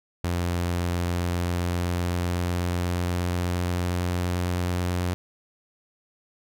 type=tone with pitch glide; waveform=sawtooth; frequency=87.31 to 89.09 Hz; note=F2 to F2; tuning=0 to +35 cents; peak=-20 dBFS; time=0.24-5.14 s; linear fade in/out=0 ms; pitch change=+35 cents; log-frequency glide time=0.66-4.64 s; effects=none